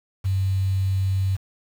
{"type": "tone with quantisation", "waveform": "sine", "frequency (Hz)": 95.8, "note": "G2", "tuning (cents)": -39, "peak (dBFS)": -19, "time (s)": [0.24, 1.37], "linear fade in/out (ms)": 20, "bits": 7, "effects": []}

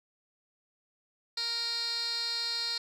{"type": "tone with band-pass filter", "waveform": "15% pulse", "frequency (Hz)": 466.2, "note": "A#4", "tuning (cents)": 0, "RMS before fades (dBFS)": -33, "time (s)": [1.37, 2.78], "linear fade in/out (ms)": 5, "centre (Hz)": 4200, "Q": 5.6, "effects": []}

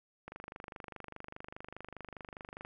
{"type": "click train", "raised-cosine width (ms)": 0.5, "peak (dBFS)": -29, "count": 60, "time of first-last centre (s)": [0.28, 2.649], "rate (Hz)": 24.9, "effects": []}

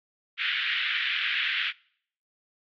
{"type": "band-pass noise", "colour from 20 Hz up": "white", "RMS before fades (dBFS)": -28, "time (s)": [0.37, 1.73], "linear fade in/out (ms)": 50, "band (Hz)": [1500, 3400], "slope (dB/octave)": 48, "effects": ["noise-tail reverb RT60 0.6 s tail -24 dB re dry", "AAC 64 kbps"]}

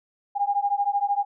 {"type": "beating tone pair", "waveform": "sine", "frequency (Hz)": [803, 816], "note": ["G5", "G#5"], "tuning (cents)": [41, -31], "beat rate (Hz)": 13, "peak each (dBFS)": -24, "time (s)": [0.35, 1.25], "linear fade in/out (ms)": 20, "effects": []}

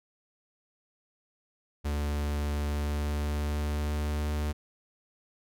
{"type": "tone with pitch glide", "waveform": "45% pulse", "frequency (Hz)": [73.3, 74.71], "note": ["D2", "D2"], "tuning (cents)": [-3, 30], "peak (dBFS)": -28, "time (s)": [1.84, 4.53], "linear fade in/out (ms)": 20, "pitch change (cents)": 33, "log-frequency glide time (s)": [2.59, 4.29], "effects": []}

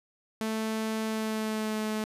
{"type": "tone with pitch glide", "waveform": "sawtooth", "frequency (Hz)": [220, 215.8], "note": ["A3", "A3"], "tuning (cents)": [0, -33], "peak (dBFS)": -25, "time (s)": [0.41, 2.04], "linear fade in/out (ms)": 0, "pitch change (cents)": -33, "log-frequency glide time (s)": [1.05, 1.78], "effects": ["resampled to 32000 Hz"]}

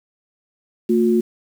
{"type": "tone pair together", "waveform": "sine", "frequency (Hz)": [225.7, 358.3], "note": ["A3", "F4"], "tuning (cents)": [44, 44], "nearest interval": "minor sixth", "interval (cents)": 800, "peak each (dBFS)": [-16, -16], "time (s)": [0.89, 1.21], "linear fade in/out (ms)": 10, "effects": ["7-bit"]}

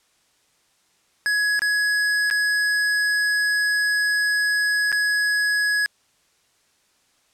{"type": "tone with dropouts", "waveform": "square", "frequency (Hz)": 1677, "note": "G#6", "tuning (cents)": 16, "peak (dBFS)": -19, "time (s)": [1.26, 5.86], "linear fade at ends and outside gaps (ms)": 0, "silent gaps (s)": [[1.593, 1.619], [2.301, 2.31], [4.918, 4.926]], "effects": ["white hiss -63 dBFS RMS until 7.33 s", "low-pass 9000 Hz 12 dB/octave"]}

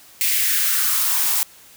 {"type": "noise with high-pass filter sweep", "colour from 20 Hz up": "blue", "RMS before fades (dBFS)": -19, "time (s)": [0.21, 1.43], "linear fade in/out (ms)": 0, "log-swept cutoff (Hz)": [2300, 780], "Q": 2.8, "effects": ["white hiss -47 dBFS RMS until 1.76 s"]}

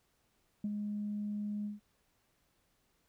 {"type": "tone with ADSR envelope", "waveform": "sine", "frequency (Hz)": 207.7, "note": "G#3", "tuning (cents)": 0, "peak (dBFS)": -30, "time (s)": [0.64, 1.8], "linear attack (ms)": 4, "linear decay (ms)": 43, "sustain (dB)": -4, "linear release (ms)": 150, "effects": ["tanh soft clip ceiling -29 dBFS", "pink hiss -75 dBFS RMS until 3.08 s"]}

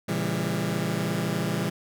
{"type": "chord", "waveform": "sawtooth", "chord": "A# diminished seventh", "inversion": "none", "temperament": "just", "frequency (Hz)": [116.54, 139.85, 167.82, 201.4], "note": ["A#2", "C#3", "E3", "G3"], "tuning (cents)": [0, 16, 31, 47], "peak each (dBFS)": [-29, -29, -25, -26], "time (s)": [0.08, 1.7], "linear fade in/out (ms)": 10, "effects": []}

